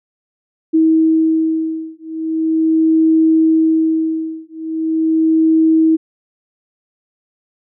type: beating tone pair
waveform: sine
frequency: 320.2 / 320.6 Hz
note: D#4 / E4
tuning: +50 / -48 cents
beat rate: 0.4 Hz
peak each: -14 dBFS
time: 0.73-5.97 s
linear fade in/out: 20 ms
effects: none